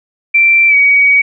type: tone with pitch glide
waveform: sine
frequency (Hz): 2349 to 2259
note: D7 to C#7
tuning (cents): 0 to +32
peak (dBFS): -5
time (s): 0.34-1.22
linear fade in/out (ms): 10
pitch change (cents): -68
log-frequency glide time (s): 0.68-0.75
effects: none